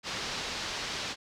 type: low-pass noise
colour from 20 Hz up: white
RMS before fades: -36 dBFS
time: 0.03-1.16 s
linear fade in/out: 50 ms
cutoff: 5400 Hz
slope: 24 dB/octave
effects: none